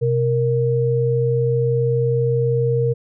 sine tone pair together, 127.47 / 466.2 Hz, C3 / A#4, -45 / 0 cents, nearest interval octave + minor seventh, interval 2245 cents, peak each -18 dBFS, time 0.01-2.94 s, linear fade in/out 20 ms, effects none

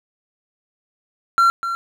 triangle tone with echo, 1366 Hz, F6, 39 cents flat, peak -9 dBFS, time 1.38-1.5 s, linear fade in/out 0 ms, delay 250 ms, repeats 1, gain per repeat -10 dB, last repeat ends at 1.75 s, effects none

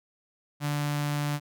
sawtooth tone with notch filter, 146.4 Hz, D3, 5 cents flat, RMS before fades -29 dBFS, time 0.6-1.4 s, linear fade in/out 50 ms, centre 410 Hz, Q 1.4, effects none

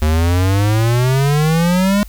square exponential sweep, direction up, 75.5 to 207.7 Hz, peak -12 dBFS, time 0.02-2.03 s, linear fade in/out 0 ms, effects added 50 Hz sine -31 dBFS peak until 2.08 s + white hiss -46 dBFS RMS until 2.08 s

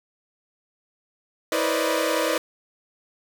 sawtooth tone cluster, 324.2 / 484.4 / 515 / 574 / 611 Hz, E4 / B4 / C5 / D5 / D#5, -29 / -34 / -28 / -40 / -32 cents, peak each -24 dBFS, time 1.52-2.38 s, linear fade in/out 2 ms, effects none

